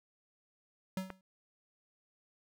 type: tone with exponential decay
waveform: square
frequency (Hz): 188.5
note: F#3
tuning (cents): +32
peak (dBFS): -32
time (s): 0.97-1.21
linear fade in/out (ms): 2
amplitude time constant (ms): 52
type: click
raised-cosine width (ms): 0.5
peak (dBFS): -26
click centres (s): 1.103
effects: none